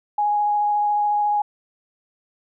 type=tone with vibrato; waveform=sine; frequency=830.6 Hz; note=G#5; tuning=in tune; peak=-17 dBFS; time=0.18-1.42 s; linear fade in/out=5 ms; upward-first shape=sine; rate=14 Hz; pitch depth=9 cents each way; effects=none